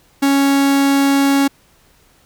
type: tone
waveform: 45% pulse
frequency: 277.2 Hz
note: C#4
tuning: in tune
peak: -11 dBFS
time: 0.22-1.48 s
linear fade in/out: 10 ms
effects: pink hiss -53 dBFS RMS until 2.25 s